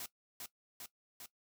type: noise with echo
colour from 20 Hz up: white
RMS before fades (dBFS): -44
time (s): 0-0.06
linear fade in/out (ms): 2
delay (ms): 400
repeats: 3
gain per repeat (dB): -2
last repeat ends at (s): 1.26
effects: noise-tail reverb RT60 0.1 s tail -17 dB re dry